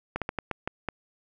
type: slowing click train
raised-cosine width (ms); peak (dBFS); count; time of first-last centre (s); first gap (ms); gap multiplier
0.5; -14; 7; 0.16-0.887; 57; 1.3
effects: none